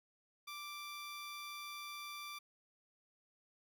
15% pulse tone, 1174.7 Hz, D6, in tune, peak -39 dBFS, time 0.47-2.39 s, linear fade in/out 10 ms, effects 12-bit

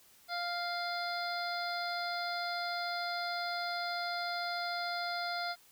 harmonic tone, 698.5 Hz, F5, in tune, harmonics 1 / 2 / 3 / 5 / 6 / 7, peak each -37 / -39 / -44 / -47 / -43 / -44 dBFS, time 0.28-5.56 s, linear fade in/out 50 ms, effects white hiss -62 dBFS RMS until 5.71 s

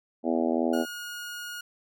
harmonic tone, 82.41 Hz, E2, in tune, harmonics 3 / 4 / 5 / 6 / 7 / 8 / 9 / 10, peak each -27 / -29 / -32 / -36 / -32 / -33 / -36 / -41 dBFS, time 0.23-0.86 s, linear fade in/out 50 ms
sawtooth tone, 1437 Hz, F6, 49 cents sharp, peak -32 dBFS, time 0.73-1.61 s, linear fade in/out 5 ms
effects none

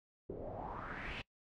pink noise with low-pass filter sweep, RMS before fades -44 dBFS, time 0.29-1.22 s, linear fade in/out 10 ms, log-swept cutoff 390 to 3000 Hz, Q 3.8, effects noise-tail reverb RT60 0.1 s tail -23 dB re dry + MP3 96 kbps

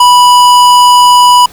sine tone with hard clipping, 984 Hz, B5, 7 cents flat, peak -3 dBFS, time 0-1.46 s, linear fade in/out 5 ms, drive 17 dB, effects pink hiss -35 dBFS RMS until 1.52 s

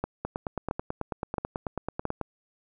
two click trains, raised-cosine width 1 ms, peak -16 / -14 dBFS, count 19 / 4, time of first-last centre 0.25-2.213 / 0.04-2.053 s, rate 9.17 / 1.49 Hz, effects none

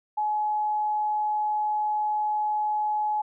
sine tone, 847 Hz, G#5, 34 cents sharp, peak -23 dBFS, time 0.17-3.22 s, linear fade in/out 10 ms, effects none

